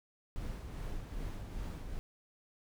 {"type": "noise with tremolo", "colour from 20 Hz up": "brown", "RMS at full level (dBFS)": -39, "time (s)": [0.36, 1.99], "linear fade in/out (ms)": 0, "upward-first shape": "sine", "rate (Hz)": 2.5, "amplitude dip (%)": 40, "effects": []}